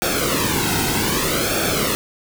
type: noise with flanger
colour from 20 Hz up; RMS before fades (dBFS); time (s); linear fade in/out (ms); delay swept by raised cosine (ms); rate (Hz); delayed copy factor
pink; -20; 0.02-1.95; 0; 1 to 1.75; 0.64; -0.75
effects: none